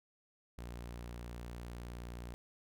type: tone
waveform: sawtooth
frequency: 59.4 Hz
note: A#1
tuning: 33 cents sharp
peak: -40 dBFS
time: 0.58-2.34 s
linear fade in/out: 0 ms
effects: none